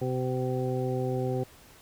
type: harmonic tone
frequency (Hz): 128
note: C3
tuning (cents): -38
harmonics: 1 / 2 / 3 / 4 / 6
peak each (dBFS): -30 / -35 / -32 / -34 / -39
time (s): 0.01-1.44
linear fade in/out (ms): 10
effects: pink hiss -54 dBFS RMS until 1.81 s